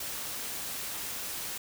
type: noise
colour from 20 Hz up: white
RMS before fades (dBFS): -37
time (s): 0-1.58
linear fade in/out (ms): 5
effects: none